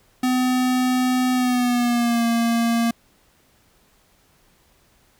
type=tone with pitch glide; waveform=square; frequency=253.3 to 232.3 Hz; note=B3 to A#3; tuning=+44 to -6 cents; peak=-18 dBFS; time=0.23-2.91 s; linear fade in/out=5 ms; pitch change=-150 cents; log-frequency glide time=1.33-2.25 s; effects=pink hiss -59 dBFS RMS until 5.19 s